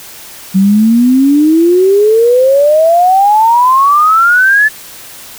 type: exponential sweep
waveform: sine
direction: up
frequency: 187.2 to 1753 Hz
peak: -4 dBFS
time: 0.54-4.69 s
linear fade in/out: 20 ms
effects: white hiss -31 dBFS RMS until 5.38 s